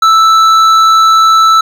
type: tone with hard clipping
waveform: sine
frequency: 1318.5 Hz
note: E6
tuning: in tune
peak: -5 dBFS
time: 0.02-1.61 s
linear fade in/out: 5 ms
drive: 8 dB
effects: none